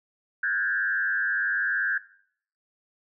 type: tone with frequency modulation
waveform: sine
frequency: 1597 Hz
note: G6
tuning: 32 cents sharp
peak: -23 dBFS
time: 0.43-1.98 s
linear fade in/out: 5 ms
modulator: 101 Hz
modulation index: 1.2
effects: noise-tail reverb RT60 0.6 s tail -18 dB re dry